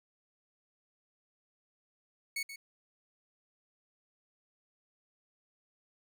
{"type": "tone with echo", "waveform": "sawtooth", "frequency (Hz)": 2217, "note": "C#7", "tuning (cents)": 0, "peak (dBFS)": -30, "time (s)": [2.36, 2.43], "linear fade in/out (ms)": 5, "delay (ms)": 130, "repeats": 1, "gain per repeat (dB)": -10, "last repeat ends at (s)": 2.56, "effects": []}